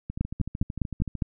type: two click trains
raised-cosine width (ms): 5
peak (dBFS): -12 / -20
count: 6 / 15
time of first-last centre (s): 0.21-1.222 / 0.1-1.153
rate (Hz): 4.94 / 13.3
effects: none